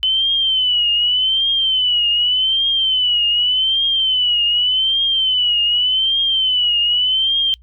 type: tone with vibrato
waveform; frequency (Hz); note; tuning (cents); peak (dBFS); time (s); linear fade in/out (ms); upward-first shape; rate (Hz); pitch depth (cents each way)
sine; 3028; F#7; +39; -13; 0.03-7.54; 0; triangle; 0.85; 120
effects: noise-tail reverb RT60 0.1 s tail -26 dB re dry + added 60 Hz sine -43 dBFS peak until 7.62 s